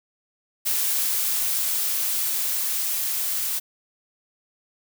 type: noise with level ramp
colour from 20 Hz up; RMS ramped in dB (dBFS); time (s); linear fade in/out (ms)
blue; -23 to -26; 0.65-3.6; 20
effects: none